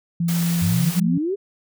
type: tone with pitch glide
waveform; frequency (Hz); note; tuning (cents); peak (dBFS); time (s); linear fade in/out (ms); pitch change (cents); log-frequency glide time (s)
sine; 170 to 172.47; F3 to F3; -46 to -21; -18; 0.2-1.18; 5; +25; 0.49-0.89
type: noise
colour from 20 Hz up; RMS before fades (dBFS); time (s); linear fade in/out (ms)
white; -30; 0.28-1; 5
type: exponential sweep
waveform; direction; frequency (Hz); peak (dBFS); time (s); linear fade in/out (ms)
sine; up; 88.7 to 415.3; -20; 0.61-1.36; 20
effects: none